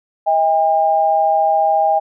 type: tone pair together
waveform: sine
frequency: 638.1 / 804 Hz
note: D#5 / G5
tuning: +44 / +44 cents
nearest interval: major third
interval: 400 cents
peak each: -16 / -13 dBFS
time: 0.26-2 s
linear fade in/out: 20 ms
effects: none